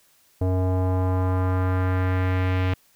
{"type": "tone with low-pass filter sweep", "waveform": "square", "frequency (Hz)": 92.5, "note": "F#2", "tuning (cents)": 0, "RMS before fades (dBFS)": -22, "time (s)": [0.41, 2.74], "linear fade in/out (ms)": 5, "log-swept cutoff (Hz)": [610, 2700], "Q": 1.7, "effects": ["white hiss -60 dBFS RMS until 2.95 s"]}